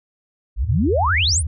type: exponential sweep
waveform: sine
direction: up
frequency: 45.14 to 10640 Hz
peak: -16 dBFS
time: 0.56-1.43 s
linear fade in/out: 50 ms
type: tone with vibrato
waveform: sine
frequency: 82.41 Hz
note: E2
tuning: in tune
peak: -19 dBFS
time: 0.64-1.47 s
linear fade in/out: 5 ms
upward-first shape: sine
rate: 11 Hz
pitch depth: 230 cents each way
effects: none